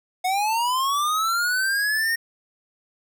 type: linear sweep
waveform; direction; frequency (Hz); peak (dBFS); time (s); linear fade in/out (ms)
square; up; 723 to 1856; -21; 0.24-2.16; 10
effects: none